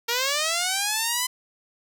5% pulse linear sweep, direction up, 457.9 to 1018 Hz, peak -11 dBFS, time 0.08-1.27 s, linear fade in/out 10 ms, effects none

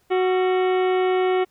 harmonic tone with a mistuned harmonic, 370 Hz, F#4, in tune, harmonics 1 / 2 / 3 / 4 / 5 / 6 / 7 / 8 / 9 / 10, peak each -18 / -25 / -34 / -34 / -36 / -34 / -45 / -39 / -46 / -49 dBFS, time 0.1-1.45 s, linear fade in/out 20 ms, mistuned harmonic 4, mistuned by -140 cents, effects pink hiss -64 dBFS RMS until 1.5 s

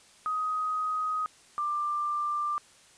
sine tone pair in turn, 1255 / 1186.6 Hz, D#6 / D6, +15 / +18 cents, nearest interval minor second, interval 97 cents, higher first, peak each -27 dBFS, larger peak neither, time 0.26-1.26 / 1.58-2.58 s, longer neither, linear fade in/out 0 ms, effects white hiss -57 dBFS RMS until 2.97 s + resampled to 22050 Hz

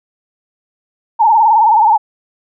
sine tone with vibrato, 880 Hz, A5, in tune, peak -6 dBFS, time 1.19-1.98 s, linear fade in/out 20 ms, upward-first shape sine, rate 19 Hz, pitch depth 100 cents each way, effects none

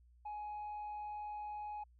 sine tone, 838 Hz, G#5, 15 cents sharp, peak -39 dBFS, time 0.25-1.84 s, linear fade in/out 10 ms, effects tanh soft clip ceiling -40 dBFS + added 60 Hz sine -62 dBFS peak until 1.99 s

